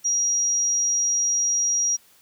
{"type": "tone", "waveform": "sine", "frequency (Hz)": 5720, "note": "F8", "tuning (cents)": 41, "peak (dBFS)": -19, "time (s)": [0.04, 1.97], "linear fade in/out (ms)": 20, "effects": ["white hiss -56 dBFS RMS until 2.21 s"]}